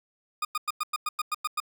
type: tone bursts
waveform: 40% pulse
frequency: 1225 Hz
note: D#6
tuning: 27 cents flat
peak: -25 dBFS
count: 10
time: 0.42-1.602 s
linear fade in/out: 5 ms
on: 30 ms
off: 98 ms
effects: none